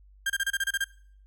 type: tone bursts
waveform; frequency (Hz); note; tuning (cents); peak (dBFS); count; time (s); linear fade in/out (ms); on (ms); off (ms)
35% pulse; 1598; G6; +33; -23; 9; 0.26-0.843; 5; 39; 29
effects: noise-tail reverb RT60 0.6 s tail -23 dB re dry + added 49 Hz sine -52 dBFS peak until 1.26 s